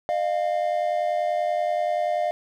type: tone pair together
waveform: triangle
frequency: 610 / 700.4 Hz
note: D#5 / F5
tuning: -34 / +5 cents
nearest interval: major second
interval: 239 cents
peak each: -23 / -22 dBFS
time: 0.09-2.31 s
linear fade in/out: 0 ms
effects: none